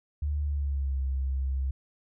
sine tone with pitch glide, 73.42 to 66.55 Hz, D2 to C2, 0 to +30 cents, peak -26 dBFS, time 0.22-1.71 s, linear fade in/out 5 ms, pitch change -170 cents, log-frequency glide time 0.42-1 s, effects none

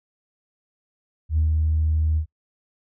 sine tone with ADSR envelope, 78.3 Hz, D#2, 11 cents sharp, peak -15 dBFS, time 1.29-2.26 s, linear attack 86 ms, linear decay 120 ms, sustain -2 dB, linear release 89 ms, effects noise-tail reverb RT60 0.1 s tail -24 dB re dry + tanh soft clip ceiling -13 dBFS

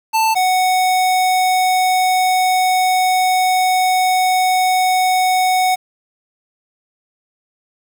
square tone pair in turn, 886 / 741.4 Hz, A5 / F#5, +12 / +3 cents, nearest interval minor third, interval 309 cents, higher first, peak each -13 dBFS, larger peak neither, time 0.13-0.35 / 0.35-5.76 s, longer second, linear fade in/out 20 ms, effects 7-bit

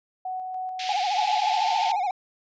sine tone with tremolo, 744 Hz, F#5, 9 cents sharp, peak -28 dBFS, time 0.25-0.96 s, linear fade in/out 5 ms, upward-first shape square, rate 3.4 Hz, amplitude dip 25%
white band-pass noise, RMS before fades -34 dBFS, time 0.79-1.92 s, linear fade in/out 5 ms, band 2200 to 4400 Hz, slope 24 dB/octave
triangle tone with vibrato, 776 Hz, G5, 18 cents flat, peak -21 dBFS, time 0.89-2.11 s, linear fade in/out 2 ms, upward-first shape sine, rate 14 Hz, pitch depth 140 cents each way
sine tone with pitch glide, 854 to 890.3 Hz, G#5 to A5, +48 to +20 cents, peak -25 dBFS, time 1.16-1.97 s, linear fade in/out 20 ms, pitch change +72 cents, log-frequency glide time 1.43-1.75 s
effects resampled to 16000 Hz

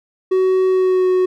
triangle tone with pitch glide, 374.8 to 368.8 Hz, F#4 to F#4, +22 to -6 cents, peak -10 dBFS, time 0.31-1.26 s, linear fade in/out 10 ms, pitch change -28 cents, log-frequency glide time 0.68-1.08 s, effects none

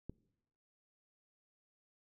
click, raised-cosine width 3 ms, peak -30 dBFS, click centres 0.096 s, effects noise-tail reverb RT60 0.9 s tail -23 dB re dry

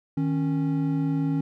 triangle tone pair together, 156.2 / 275.4 Hz, D#3 / C#4, +7 / -11 cents, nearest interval minor seventh, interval 982 cents, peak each -23 dBFS, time 0.17-1.41 s, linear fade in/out 5 ms, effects none

